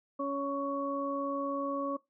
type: harmonic tone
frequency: 279 Hz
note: C#4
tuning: 11 cents sharp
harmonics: 1 / 2 / 4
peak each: -35 / -35 / -35 dBFS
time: 0.19-1.97 s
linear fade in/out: 10 ms
effects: noise-tail reverb RT60 0.2 s tail -20 dB re dry